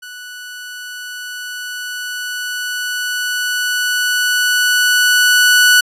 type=tone with level ramp; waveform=sawtooth; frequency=1480 Hz; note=F#6; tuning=in tune; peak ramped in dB=-27 to -3 dBFS; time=0.02-5.81 s; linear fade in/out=10 ms; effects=resampled to 32000 Hz